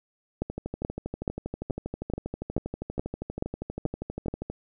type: two click trains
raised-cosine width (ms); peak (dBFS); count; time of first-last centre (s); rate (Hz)
2; -13 / -19; 10 / 51; 0.42-4.283 / 0.5-4.5; 2.33 / 12.5
effects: none